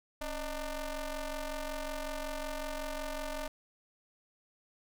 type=ring-modulated tone; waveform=sawtooth; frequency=296.3 Hz; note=D4; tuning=15 cents sharp; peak=-29 dBFS; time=0.21-3.48 s; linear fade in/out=5 ms; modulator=319 Hz; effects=none